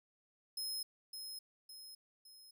sawtooth tone with echo, 5140 Hz, E8, 45 cents flat, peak -36 dBFS, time 0.57-0.83 s, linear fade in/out 5 ms, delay 560 ms, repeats 3, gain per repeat -6 dB, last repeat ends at 2.51 s, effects none

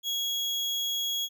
35% pulse tone, 3322 Hz, G#7, in tune, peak -26 dBFS, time 0.03-1.29 s, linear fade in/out 50 ms, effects none

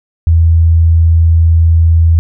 sine tone, 82.41 Hz, E2, in tune, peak -4 dBFS, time 0.27-2.19 s, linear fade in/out 0 ms, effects none

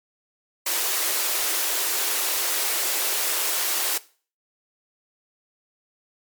white high-pass noise, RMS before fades -24 dBFS, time 0.66-3.98 s, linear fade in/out 5 ms, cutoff 310 Hz, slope 96 dB/octave, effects noise-tail reverb RT60 0.4 s tail -19 dB re dry + MP3 96 kbps

